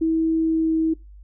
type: tone with pitch glide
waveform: sine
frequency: 323.4 to 321.2 Hz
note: E4 to E4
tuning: -33 to -45 cents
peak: -17 dBFS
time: 0.01-0.94 s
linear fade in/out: 10 ms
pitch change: -12 cents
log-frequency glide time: 0.36-0.77 s
effects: noise-tail reverb RT60 0.2 s tail -21 dB re dry + added 50 Hz sine -41 dBFS peak until 1.23 s